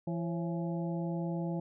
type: harmonic tone with a mistuned harmonic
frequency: 168.6 Hz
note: E3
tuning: 39 cents sharp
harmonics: 1 / 2 / 3 / 4 / 5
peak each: -33 / -39 / -43 / -45 / -47 dBFS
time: 0.07-1.6 s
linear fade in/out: 5 ms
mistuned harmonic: 3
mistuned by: +120 cents
effects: none